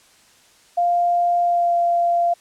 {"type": "tone with pitch glide", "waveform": "sine", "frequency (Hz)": [698.5, 690.9], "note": ["F5", "F5"], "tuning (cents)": [0, -19], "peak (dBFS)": -15, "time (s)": [0.77, 2.34], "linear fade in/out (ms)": 10, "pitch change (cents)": -19, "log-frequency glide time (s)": [1.42, 1.75], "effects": ["white hiss -53 dBFS RMS until 2.4 s", "low-pass 9000 Hz 12 dB/octave"]}